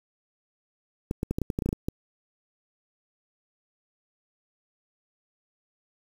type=clicks; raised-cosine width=3 ms; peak=-14 dBFS; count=12; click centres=1.111 / 1.231 / 1.31 / 1.385 / 1.417 / 1.502 / 1.589 / 1.622 / 1.66 / 1.69 / 1.729 / 1.885 s; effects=7-bit